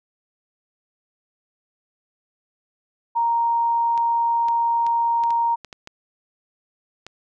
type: tone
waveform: sine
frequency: 932.3 Hz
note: A#5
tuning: in tune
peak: -17 dBFS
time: 3.15-5.56 s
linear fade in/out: 20 ms
type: clicks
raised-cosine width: 0.2 ms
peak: -20 dBFS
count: 9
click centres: 3.977 / 4.485 / 4.866 / 5.237 / 5.306 / 5.647 / 5.728 / 5.874 / 7.066 s
effects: none